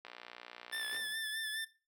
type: click train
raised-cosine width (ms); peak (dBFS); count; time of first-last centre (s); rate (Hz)
0.3; -30; 56; 0.05-0.964; 60.2
type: tone with vibrato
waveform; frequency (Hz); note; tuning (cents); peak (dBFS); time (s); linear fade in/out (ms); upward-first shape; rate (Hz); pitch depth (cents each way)
25% pulse; 1755; A6; -5; -33; 0.72-1.65; 10; sine; 4.8; 36
type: noise with exponential decay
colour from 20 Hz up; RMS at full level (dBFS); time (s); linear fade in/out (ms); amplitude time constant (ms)
brown; -39; 0.92-1.52; 5; 130
effects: noise-tail reverb RT60 0.3 s tail -17 dB re dry + high-pass 400 Hz 12 dB/octave